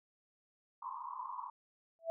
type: band-pass noise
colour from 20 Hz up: pink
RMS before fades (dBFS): -44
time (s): 0.82-1.5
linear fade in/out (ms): 5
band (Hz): 940 to 1100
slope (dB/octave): 96
type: tone with exponential growth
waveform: sine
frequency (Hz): 660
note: E5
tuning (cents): +2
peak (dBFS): -30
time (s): 1.99-2.1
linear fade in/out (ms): 0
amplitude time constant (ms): 22
effects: none